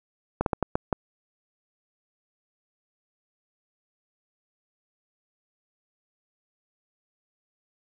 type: slowing click train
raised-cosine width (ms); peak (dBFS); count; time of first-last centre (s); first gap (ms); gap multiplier
1; -9; 6; 0.41-0.928; 52; 1.35
effects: none